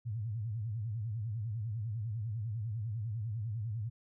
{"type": "tone with vibrato", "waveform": "sine", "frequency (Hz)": 110, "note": "A2", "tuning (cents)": 0, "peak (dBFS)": -34, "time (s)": [0.05, 3.9], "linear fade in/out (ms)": 20, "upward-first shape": "sine", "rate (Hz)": 10, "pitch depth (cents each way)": 160, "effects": []}